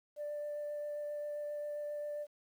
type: tone with vibrato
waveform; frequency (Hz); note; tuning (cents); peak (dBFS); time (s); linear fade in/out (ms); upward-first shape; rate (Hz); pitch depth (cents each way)
sine; 590; D5; +8; -36; 0.16-2.27; 50; triangle; 7.5; 9
effects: tanh soft clip ceiling -34 dBFS + 11-bit